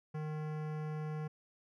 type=tone with hard clipping; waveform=sine; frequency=153.7 Hz; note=D#3; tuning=21 cents flat; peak=-39 dBFS; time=0.14-1.28 s; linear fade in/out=10 ms; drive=18 dB; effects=none